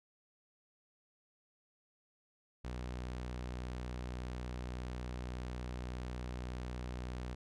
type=tone; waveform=sawtooth; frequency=61.74 Hz; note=B1; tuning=in tune; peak=-36 dBFS; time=2.64-7.35 s; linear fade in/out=10 ms; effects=low-pass 7000 Hz 12 dB/octave